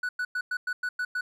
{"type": "tone bursts", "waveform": "triangle", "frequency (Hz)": 1480, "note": "F#6", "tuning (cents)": 0, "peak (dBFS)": -25, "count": 8, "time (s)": [0.03, 1.21], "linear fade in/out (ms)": 5, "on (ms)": 60, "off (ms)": 100, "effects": []}